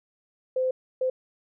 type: tone bursts at uneven times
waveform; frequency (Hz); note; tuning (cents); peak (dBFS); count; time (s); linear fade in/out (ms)
sine; 515; C5; -28; -22; 2; 0.56-0.71 / 1.01-1.1; 5
effects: none